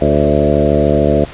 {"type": "harmonic tone with a mistuned harmonic", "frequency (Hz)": 73.42, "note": "D2", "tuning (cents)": 0, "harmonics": [1, 2, 3, 4, 5, 6, 7, 8, 9], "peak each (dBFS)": [-18, -18, -18, -18, -18, -18, -18, -18, -18], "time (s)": [0.01, 1.25], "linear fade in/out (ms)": 5, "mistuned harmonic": 7, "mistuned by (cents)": 19, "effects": ["pink hiss -33 dBFS RMS until 1.33 s", "resampled to 8000 Hz"]}